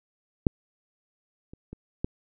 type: clicks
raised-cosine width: 3 ms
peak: -6 / -30 / -26 / -14 dBFS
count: 4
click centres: 0.468 / 1.535 / 1.73 / 2.045 s
effects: none